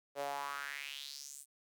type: tone with high-pass filter sweep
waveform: sawtooth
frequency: 141.3 Hz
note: C#3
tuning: 34 cents sharp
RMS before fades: -43 dBFS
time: 0.15-1.46 s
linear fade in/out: 50 ms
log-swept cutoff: 520 to 9400 Hz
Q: 4
effects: none